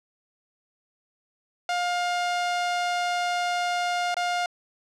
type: tone with dropouts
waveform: sawtooth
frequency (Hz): 708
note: F5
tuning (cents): +23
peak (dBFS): -20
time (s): 1.69-4.46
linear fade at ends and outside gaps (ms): 2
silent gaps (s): 4.144-4.167
effects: low-pass 6000 Hz 12 dB/octave